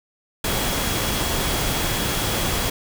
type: tone in noise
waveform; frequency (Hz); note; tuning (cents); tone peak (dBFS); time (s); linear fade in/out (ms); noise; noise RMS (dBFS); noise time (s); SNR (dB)
sine; 3322; G#7; 0; -33; 0.44-2.7; 5; pink; -23; 0.44-2.7; -13
effects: none